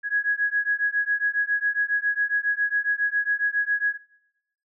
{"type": "beating tone pair", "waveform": "sine", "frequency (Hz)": [1661, 1668.3], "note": ["G#6", "G#6"], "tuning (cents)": [0, 7], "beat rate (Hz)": 7.3, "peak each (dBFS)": -24, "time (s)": [0.03, 3.98], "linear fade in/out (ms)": 50, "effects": ["noise-tail reverb RT60 0.9 s tail -24 dB re dry"]}